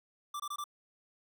square tone bursts, 1174.7 Hz, D6, in tune, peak -37 dBFS, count 4, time 0.34-0.641 s, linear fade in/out 5 ms, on 58 ms, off 23 ms, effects none

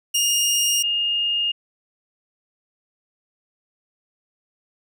20% pulse / sine tone pair in turn, 2836 / 2836 Hz, F7 / F7, +26 / +26 cents, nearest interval unison, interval 0 cents, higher neither, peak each -13 / -19 dBFS, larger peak first, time 0.14-0.83 / 0.83-1.52 s, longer neither, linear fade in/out 10 ms, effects none

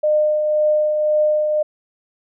sine tone with tremolo, 607 Hz, D#5, 43 cents flat, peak -12 dBFS, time 0.03-1.63 s, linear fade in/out 10 ms, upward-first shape triangle, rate 1.9 Hz, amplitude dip 40%, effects none

